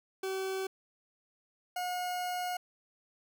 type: tone pair in turn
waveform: 40% pulse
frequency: 382 / 721.1 Hz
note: G4 / F#5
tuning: -45 / -45 cents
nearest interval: major seventh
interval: 1100 cents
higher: second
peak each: -32 / -32 dBFS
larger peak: neither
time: 0.23-0.67 / 1.76-2.57 s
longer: second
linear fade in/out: 5 ms
effects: none